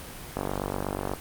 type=click train; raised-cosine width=1 ms; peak=-14 dBFS; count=38; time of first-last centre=0.37-1.136 s; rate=48.3 Hz; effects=pink hiss -41 dBFS RMS until 1.2 s + Opus 32 kbps